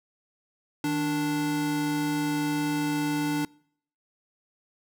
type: tone pair together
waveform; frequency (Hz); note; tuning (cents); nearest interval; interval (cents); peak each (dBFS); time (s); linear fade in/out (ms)
square; 155.46 / 293.7; D#3 / D4; -1 / 0; major seventh; 1101; -34 / -26; 0.84-3.45; 2
effects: noise-tail reverb RT60 0.6 s tail -25 dB re dry